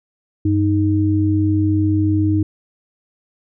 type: tone pair together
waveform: sine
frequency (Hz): 97 / 311.2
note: G2 / D#4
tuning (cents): -18 / 0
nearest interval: octave + minor sixth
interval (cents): 2018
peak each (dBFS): -16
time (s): 0.45-2.43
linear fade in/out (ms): 5
effects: none